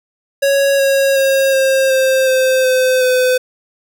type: tone with pitch steps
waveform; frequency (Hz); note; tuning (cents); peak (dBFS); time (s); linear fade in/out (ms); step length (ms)
square; 554.4 / 547.4 / 540.5 / 533.7 / 526.9 / 520.3 / 513.7 / 507.2; C#5 / C#5 / C#5 / C5 / C5 / C5 / C5 / B4; 0 / -22 / -44 / +34 / +12 / -10 / -32 / +46; -11; 0.42-3.38; 10; 370
effects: none